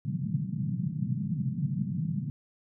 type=band-pass noise; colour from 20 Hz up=white; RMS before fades=-31 dBFS; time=0.05-2.3 s; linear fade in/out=0 ms; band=120 to 200 Hz; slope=48 dB/octave; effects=none